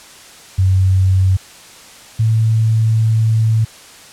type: tone pair in turn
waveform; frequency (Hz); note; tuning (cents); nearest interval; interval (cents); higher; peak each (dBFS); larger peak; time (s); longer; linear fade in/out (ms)
sine; 94.3 / 111.24; F#2 / A2; +33 / +19; minor third; 286; second; -9 / -10; first; 0.58-1.37 / 2.19-3.65; second; 10
effects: white hiss -39 dBFS RMS until 4.12 s + low-pass 9000 Hz 12 dB/octave